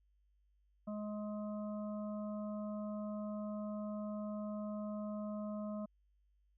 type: harmonic tone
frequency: 210 Hz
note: G#3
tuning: 19 cents sharp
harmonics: 1 / 3 / 5 / 6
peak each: -40 / -45 / -55 / -56 dBFS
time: 0.87-5.86 s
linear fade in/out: 10 ms
effects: added 50 Hz sine -70 dBFS peak until 6.57 s